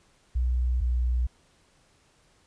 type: tone pair in turn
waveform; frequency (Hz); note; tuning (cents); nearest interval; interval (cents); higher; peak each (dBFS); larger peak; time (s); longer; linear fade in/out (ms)
sine; 61.74 / 61.07; B1 / B1; 0 / -19; unison; 19; first; -22; neither; 0.35-0.81 / 0.81-1.27; neither; 10
effects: pink hiss -63 dBFS RMS until 2.46 s + resampled to 22050 Hz